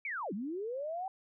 sine linear two-way sweep, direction down then up, 2349 to 179.5 to 781 Hz, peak -35 dBFS, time 0.05-1.08 s, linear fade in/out 2 ms, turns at 0.33 s, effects none

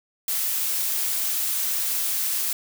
blue noise, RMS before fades -25 dBFS, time 0.28-2.53 s, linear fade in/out 2 ms, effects none

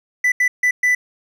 triangle tone bursts at uneven times, 1988 Hz, B6, 11 cents sharp, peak -11 dBFS, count 4, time 0.24-0.32 / 0.4-0.48 / 0.63-0.71 / 0.83-0.95 s, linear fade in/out 5 ms, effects none

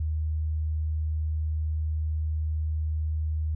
sine tone, 77.78 Hz, D#2, in tune, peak -25 dBFS, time 0-3.55 s, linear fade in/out 5 ms, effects none

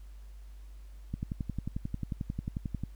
click train, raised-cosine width 5 ms, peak -21 dBFS, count 20, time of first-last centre 1.14-2.836 s, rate 11.2 Hz, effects added 50 Hz sine -45 dBFS peak until 2.95 s + pink hiss -66 dBFS RMS until 2.95 s

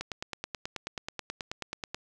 click train, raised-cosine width 0.2 ms, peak -17 dBFS, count 19, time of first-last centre 0.01-1.945 s, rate 9.3 Hz, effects none

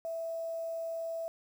sine tone with quantisation, 659.3 Hz, E5, in tune, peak -34 dBFS, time 0.05-1.28 s, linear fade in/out 0 ms, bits 9, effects none

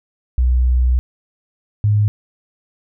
sine tone pair in turn, 62.2 / 104.61 Hz, B1 / G#2, +13 / +13 cents, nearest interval major sixth, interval 900 cents, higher second, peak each -11 dBFS, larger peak neither, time 0.38-0.99 / 1.84-2.08 s, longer first, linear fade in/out 0 ms, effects none

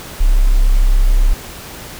sine tone, 33.5 Hz, C1, 42 cents sharp, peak -7 dBFS, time 0.2-1.34 s, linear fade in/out 10 ms, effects pink hiss -32 dBFS RMS until 1.99 s

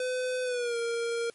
square tone with pitch glide, 506 to 466.7 Hz, B4 to A#4, +42 to +2 cents, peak -29 dBFS, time 0-1.3 s, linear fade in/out 2 ms, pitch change -140 cents, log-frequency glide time 0.43-0.77 s, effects white hiss -60 dBFS RMS until 1.34 s + MP3 48 kbps

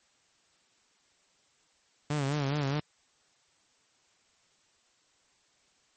sawtooth tone with vibrato, 142.7 Hz, D3, 49 cents flat, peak -24 dBFS, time 2.1-2.8 s, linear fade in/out 5 ms, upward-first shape sine, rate 4.8 Hz, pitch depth 96 cents each way, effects white hiss -68 dBFS RMS until 5.96 s + MP3 32 kbps

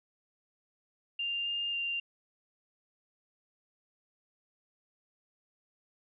sine tone with pitch steps, 2794 / 2811 / 2784 Hz, F7 / F7 / F7, 0 / +11 / -6 cents, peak -31 dBFS, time 1.19-2 s, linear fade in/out 5 ms, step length 270 ms, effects none

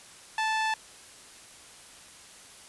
sawtooth tone with band-pass filter, 877 Hz, A5, 6 cents flat, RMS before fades -28 dBFS, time 0.38-0.74 s, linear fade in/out 2 ms, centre 1800 Hz, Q 0.58, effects white hiss -50 dBFS RMS until 2.68 s + resampled to 24000 Hz

